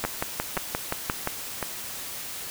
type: two click trains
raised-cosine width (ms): 0.5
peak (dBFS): -10 / -12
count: 8 / 4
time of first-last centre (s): 0.05-1.274 / 0.04-1.627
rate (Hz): 5.72 / 1.89
effects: white hiss -36 dBFS RMS until 2.5 s